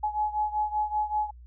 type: beating tone pair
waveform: sine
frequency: 845 / 850.2 Hz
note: G#5 / G#5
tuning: +30 / +40 cents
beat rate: 5.2 Hz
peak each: -27 / -30 dBFS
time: 0.03-1.31 s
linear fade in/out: 10 ms
effects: added 60 Hz sine -45 dBFS peak until 1.46 s